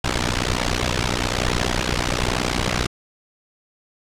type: noise with amplitude modulation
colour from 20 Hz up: pink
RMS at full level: -17 dBFS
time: 0.04-2.87 s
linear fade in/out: 5 ms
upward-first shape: sine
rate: 61.1 Hz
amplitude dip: 100%
effects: low-pass 6000 Hz 12 dB/octave